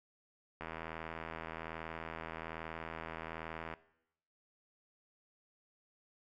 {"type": "click train", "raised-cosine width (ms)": 0.5, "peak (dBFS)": -27, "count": 255, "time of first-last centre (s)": [0.61, 3.738], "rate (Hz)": 81.2, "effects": ["noise-tail reverb RT60 0.8 s tail -18 dB re dry"]}